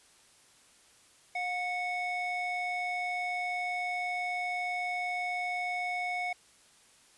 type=ring-modulated tone; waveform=triangle; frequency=1466 Hz; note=F#6; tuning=16 cents flat; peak=-26 dBFS; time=1.35-6.33 s; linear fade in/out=5 ms; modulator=747 Hz; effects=white hiss -61 dBFS RMS until 7.17 s + resampled to 24000 Hz